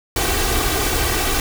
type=noise with comb filter; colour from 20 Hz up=pink; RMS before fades=-19 dBFS; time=0.16-1.4 s; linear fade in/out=2 ms; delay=2.6 ms; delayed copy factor=+0.7; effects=none